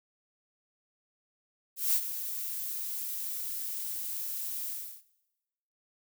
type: noise with ADSR envelope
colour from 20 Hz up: violet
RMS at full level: -25 dBFS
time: 1.76-5.03 s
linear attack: 180 ms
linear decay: 64 ms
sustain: -11 dB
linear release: 350 ms
effects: noise-tail reverb RT60 1.0 s tail -19 dB re dry